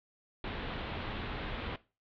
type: low-pass noise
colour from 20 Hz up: pink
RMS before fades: -39 dBFS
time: 0.44-1.76 s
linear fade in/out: 2 ms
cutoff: 3800 Hz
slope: 48 dB/octave
effects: noise-tail reverb RT60 0.3 s tail -18 dB re dry